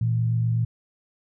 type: tone pair together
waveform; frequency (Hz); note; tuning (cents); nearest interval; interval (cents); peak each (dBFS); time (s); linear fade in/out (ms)
sine; 115.89 / 163.9; A#2 / E3; -10 / -10; tritone; 600; -20 / -30; 0.01-0.65; 5
effects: none